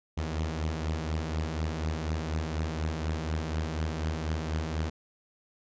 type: beating tone pair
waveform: sawtooth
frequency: 77.78 / 81.88 Hz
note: D#2 / E2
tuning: 0 / -11 cents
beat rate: 4.1 Hz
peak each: -27 / -31 dBFS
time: 0.17-4.9 s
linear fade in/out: 10 ms
effects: resampled to 16000 Hz